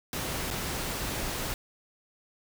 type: noise with dropouts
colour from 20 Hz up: pink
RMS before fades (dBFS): -33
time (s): 0.13-1.54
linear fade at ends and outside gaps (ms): 1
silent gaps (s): 0.504-0.51
effects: none